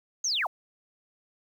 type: linear sweep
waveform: sine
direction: down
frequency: 6645 to 565 Hz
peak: -25 dBFS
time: 0.24-0.47 s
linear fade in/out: 5 ms
effects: 9-bit